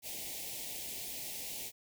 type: band-stop noise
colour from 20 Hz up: white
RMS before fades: -42 dBFS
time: 0.02-1.72 s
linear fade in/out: 50 ms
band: 850 to 2000 Hz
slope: 48 dB/octave
effects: none